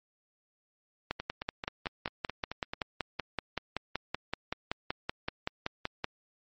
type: two click trains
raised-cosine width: 0.3 ms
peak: -19 / -15 dBFS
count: 8 / 27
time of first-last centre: 1.2-2.735 / 1.11-6.044 s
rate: 4.56 / 5.27 Hz
effects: MP3 32 kbps

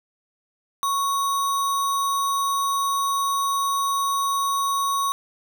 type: tone with sample-and-hold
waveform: sine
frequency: 1108.7 Hz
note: C#6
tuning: in tune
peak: -20 dBFS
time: 0.83-5.12 s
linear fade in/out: 0 ms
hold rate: 4900 Hz
effects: none

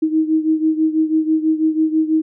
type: beating tone pair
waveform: sine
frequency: 313.9 / 320 Hz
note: D#4 / D#4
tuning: +15 / +49 cents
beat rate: 6.1 Hz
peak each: -15 / -19 dBFS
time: 0.02-2.22 s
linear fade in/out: 10 ms
effects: none

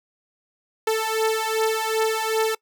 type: beating tone pair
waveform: sawtooth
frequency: 440 / 442.6 Hz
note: A4 / A4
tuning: 0 / +10 cents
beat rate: 2.6 Hz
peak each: -20 / -19 dBFS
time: 0.87-2.55 s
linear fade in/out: 5 ms
effects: noise-tail reverb RT60 0.1 s tail -23 dB re dry

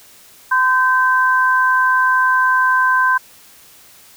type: tone pair together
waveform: sine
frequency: 1023.2 / 1554 Hz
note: C6 / G6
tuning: -39 / -16 cents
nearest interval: perfect fifth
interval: 723 cents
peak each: -14 dBFS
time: 0.51-3.18 s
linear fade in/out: 10 ms
effects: white hiss -45 dBFS RMS until 4.16 s

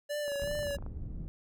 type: tone with vibrato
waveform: square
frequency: 578 Hz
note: D5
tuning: 28 cents flat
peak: -33 dBFS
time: 0.09-0.77 s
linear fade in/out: 20 ms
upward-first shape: sine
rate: 2.6 Hz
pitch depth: 43 cents each way
type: click train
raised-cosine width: 1 ms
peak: -34 dBFS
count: 16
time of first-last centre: 0.28-0.864 s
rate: 25.7 Hz
type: low-pass noise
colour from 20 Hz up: pink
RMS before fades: -40 dBFS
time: 0.42-1.28 s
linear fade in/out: 0 ms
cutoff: 160 Hz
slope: 12 dB/octave
effects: none

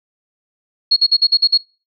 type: tone bursts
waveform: sine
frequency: 4315 Hz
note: C#8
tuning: 47 cents flat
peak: -8 dBFS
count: 7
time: 0.91-1.577 s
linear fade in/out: 10 ms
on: 55 ms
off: 47 ms
effects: noise-tail reverb RT60 0.3 s tail -22 dB re dry

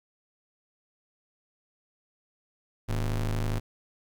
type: ring-modulated tone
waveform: square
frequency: 65 Hz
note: C2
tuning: 11 cents flat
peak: -24 dBFS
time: 2.88-3.6 s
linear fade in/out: 20 ms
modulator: 38.8 Hz
effects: 11-bit

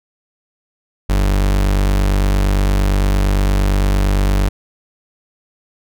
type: tone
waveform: 40% pulse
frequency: 48.74 Hz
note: G1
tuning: 9 cents flat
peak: -11 dBFS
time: 1.09-4.49 s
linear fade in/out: 10 ms
effects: none

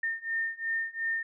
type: beating tone pair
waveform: sine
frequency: 1816 / 1818.8 Hz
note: A#6 / A#6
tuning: -46 / -43 cents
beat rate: 2.8 Hz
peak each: -33 / -32 dBFS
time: 0.03-1.23 s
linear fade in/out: 5 ms
effects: none

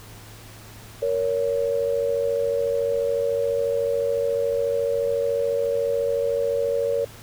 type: tone pair together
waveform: sine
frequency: 466.2 / 560.2 Hz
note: A#4 / C#5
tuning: 0 / +18 cents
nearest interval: minor third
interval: 318 cents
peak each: -23 dBFS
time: 1.02-7.05 s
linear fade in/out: 5 ms
effects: added 108 Hz sine -45 dBFS peak until 7.22 s + pink hiss -45 dBFS RMS until 7.22 s

